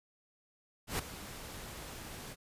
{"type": "noise with ADSR envelope", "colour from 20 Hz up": "pink", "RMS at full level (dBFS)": -33, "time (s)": [0.87, 2.36], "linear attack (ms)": 120, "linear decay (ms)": 8, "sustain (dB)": -13, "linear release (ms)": 45, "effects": ["resampled to 32000 Hz"]}